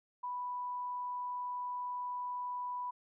sine tone, 987.8 Hz, B5, in tune, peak -36 dBFS, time 0.23-2.91 s, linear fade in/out 10 ms, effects none

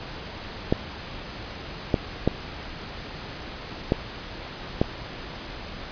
clicks, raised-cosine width 2 ms, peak -5 dBFS, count 5, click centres 0.725 / 1.942 / 2.276 / 3.921 / 4.815 s, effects pink hiss -37 dBFS RMS until 5.91 s + resampled to 11025 Hz

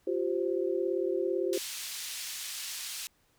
sine chord, F suspended second, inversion none, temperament equal with one note detuned, 349.2 / 387 / 523.3 Hz, F4 / G4 / C5, 0 / -22 / 0 cents, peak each -31 / -31 / -34 dBFS, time 0.07-1.58 s, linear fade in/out 5 ms
pink band-pass noise, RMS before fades -39 dBFS, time 1.53-3.07 s, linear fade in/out 0 ms, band 3200 to 12000 Hz, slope 12 dB/octave
effects pink hiss -69 dBFS RMS until 3.38 s

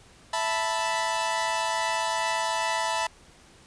sawtooth chord, E suspended fourth, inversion none, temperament equal, 659.3 / 880 / 987.8 Hz, E5 / A5 / B5, 0 / 0 / 0 cents, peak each -28 / -25 / -25 dBFS, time 0.33-3.07 s, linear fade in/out 5 ms, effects pink hiss -54 dBFS RMS until 3.66 s + resampled to 22050 Hz

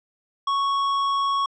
sine tone with tanh clipping, 1108.7 Hz, C#6, in tune, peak -22 dBFS, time 0.47-1.46 s, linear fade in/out 5 ms, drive 14 dB, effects low-pass 5000 Hz 12 dB/octave

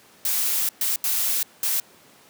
blue noise bursts at uneven times, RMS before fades -23 dBFS, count 4, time 0.25-0.69 / 0.81-0.96 / 1.04-1.43 / 1.63-1.8 s, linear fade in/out 2 ms, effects pink hiss -52 dBFS RMS until 2.29 s + high-pass 200 Hz 12 dB/octave

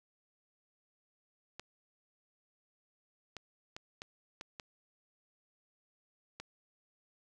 clicks, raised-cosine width 0.2 ms, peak -26 dBFS, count 7, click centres 1.596 / 3.367 / 3.765 / 4.019 / 4.411 / 4.598 / 6.4 s, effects none

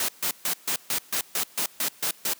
white noise bursts, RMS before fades -26 dBFS, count 11, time 0-2.335 s, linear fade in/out 2 ms, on 85 ms, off 140 ms, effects white hiss -52 dBFS RMS until 2.39 s + high-pass 150 Hz 12 dB/octave

